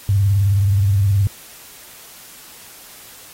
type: tone with vibrato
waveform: sine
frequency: 99 Hz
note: G2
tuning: 18 cents sharp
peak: -12 dBFS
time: 0.09-1.27 s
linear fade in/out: 0 ms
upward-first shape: sine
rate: 19 Hz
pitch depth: 94 cents each way
effects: white hiss -41 dBFS RMS until 3.33 s + AAC 48 kbps